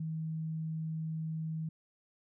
sine tone, 159.4 Hz, D#3, 42 cents sharp, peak -34 dBFS, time 0-1.69 s, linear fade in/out 5 ms, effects none

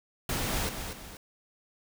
pink noise with echo, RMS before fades -31 dBFS, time 0.29-0.69 s, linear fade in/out 2 ms, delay 240 ms, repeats 2, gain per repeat -7 dB, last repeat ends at 1.17 s, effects none

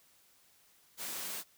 white high-pass noise, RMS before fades -40 dBFS, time 0.97-1.44 s, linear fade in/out 50 ms, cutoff 150 Hz, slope 24 dB/octave, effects white hiss -66 dBFS RMS until 1.57 s

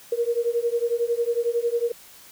sine beating tone pair, 466.2 / 477.2 Hz, A#4 / A#4, 0 / +41 cents, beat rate 11 Hz, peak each -24 / -24 dBFS, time 0.12-1.92 s, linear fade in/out 5 ms, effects white hiss -48 dBFS RMS until 2.31 s

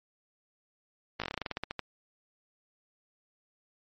slowing click train, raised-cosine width 0.3 ms, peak -17 dBFS, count 15, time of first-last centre 1.2-1.793 s, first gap 17 ms, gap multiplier 1.13, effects MP3 32 kbps

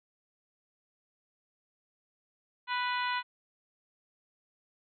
harmonic tone with a mistuned harmonic, 493.9 Hz, B4, in tune, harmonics 2 / 3 / 4 / 5 / 6 / 7 / 8, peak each -32 / -36 / -38 / -40 / -42 / -43 / -44 dBFS, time 2.67-3.23 s, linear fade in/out 50 ms, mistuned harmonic 8, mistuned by +46 cents, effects none

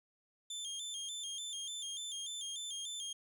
25% pulse tone with vibrato, 3378 Hz, G#7, 29 cents sharp, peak -36 dBFS, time 0.5-3.13 s, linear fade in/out 5 ms, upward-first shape square, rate 3.4 Hz, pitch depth 77 cents each way, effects none

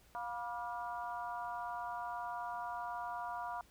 harmonic tone with a mistuned harmonic, 236 Hz, A#3, 22 cents sharp, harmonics 3 / 4 / 5 / 6, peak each -43 / -42 / -47 / -49 dBFS, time 0.15-3.61 s, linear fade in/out 0 ms, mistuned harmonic 4, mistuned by +46 cents, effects added 60 Hz sine -67 dBFS peak until 3.7 s + pink hiss -66 dBFS RMS until 3.7 s

